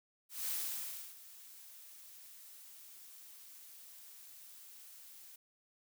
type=noise with ADSR envelope; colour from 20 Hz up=blue; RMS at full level=-37 dBFS; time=0.29-5.36 s; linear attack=190 ms; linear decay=660 ms; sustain=-18 dB; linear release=4 ms; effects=none